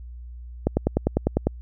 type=click train; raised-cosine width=2 ms; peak=-6 dBFS; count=9; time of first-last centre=0.67-1.47 s; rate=10 Hz; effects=added 60 Hz sine -36 dBFS peak until 1.61 s